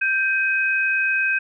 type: tone pair together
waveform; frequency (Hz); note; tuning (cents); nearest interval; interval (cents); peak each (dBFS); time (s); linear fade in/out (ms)
sine; 1568 / 2526; G6 / D#7; 0 / +26; minor sixth; 826; -20 / -21; 0.01-1.39; 10
effects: none